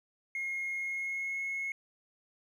triangle tone with pitch glide, 2149 to 2176 Hz, C7 to C#7, +46 to -33 cents, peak -30 dBFS, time 0.35-1.72 s, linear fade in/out 2 ms, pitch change +21 cents, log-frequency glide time 0.75-1.41 s, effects tanh soft clip ceiling -29 dBFS

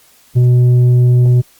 sine tone with tanh clipping, 123.47 Hz, B2, in tune, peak -7 dBFS, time 0.35-1.42 s, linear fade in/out 20 ms, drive 5 dB, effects white hiss -48 dBFS RMS until 1.59 s + Opus 48 kbps

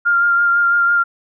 sine tone with vibrato, 1398 Hz, F6, 1 cent sharp, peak -11 dBFS, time 0.05-1.04 s, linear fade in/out 20 ms, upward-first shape sine, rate 6 Hz, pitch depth 18 cents each way, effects none

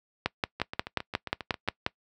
two click trains, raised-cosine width 0.3 ms, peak -9 / -19 dBFS, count 10 / 9, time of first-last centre 0.26-1.864 / 0.6-1.677 s, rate 5.61 / 7.43 Hz, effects noise-tail reverb RT60 0.1 s tail -23 dB re dry + high-pass 60 Hz 12 dB/octave

